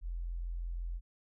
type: tone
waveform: sine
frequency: 42.91 Hz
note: F1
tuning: 30 cents flat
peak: -35 dBFS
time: 0.01-1.01 s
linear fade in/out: 50 ms
effects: none